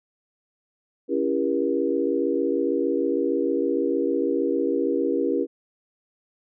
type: chord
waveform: sine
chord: C# diminished seventh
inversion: none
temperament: just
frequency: 277.2 / 332.6 / 399.1 / 479 Hz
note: C#4 / E4 / G4 / Bb4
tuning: 0 / +16 / +31 / +47 cents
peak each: -26 dBFS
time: 1.08-5.47 s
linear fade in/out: 50 ms
effects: none